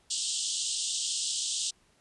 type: band-pass noise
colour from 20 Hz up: white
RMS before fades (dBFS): -32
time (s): 0.1-1.71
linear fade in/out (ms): 10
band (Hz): 2900 to 8800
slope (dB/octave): 96
effects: pink hiss -66 dBFS RMS until 2 s + resampled to 24000 Hz